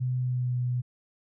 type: tone with pitch glide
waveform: sine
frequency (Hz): 126.6 to 123.99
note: B2 to B2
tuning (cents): +43 to +7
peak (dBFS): -25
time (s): 0-0.82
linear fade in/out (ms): 20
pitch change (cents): -36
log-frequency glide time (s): 0.16-0.57
effects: none